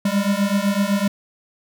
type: beating tone pair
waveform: square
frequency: 196.7 / 204.6 Hz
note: G3 / G#3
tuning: +6 / -26 cents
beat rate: 7.9 Hz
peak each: -21 dBFS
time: 0.05-1.08 s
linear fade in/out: 5 ms
effects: none